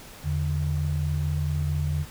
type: tone pair together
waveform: sine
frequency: 82.41 / 146.84 Hz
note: E2 / D3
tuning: 0 / 0 cents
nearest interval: minor seventh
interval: 1000 cents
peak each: -26 dBFS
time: 0.23-2.06 s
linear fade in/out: 50 ms
effects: pink hiss -45 dBFS RMS until 2.1 s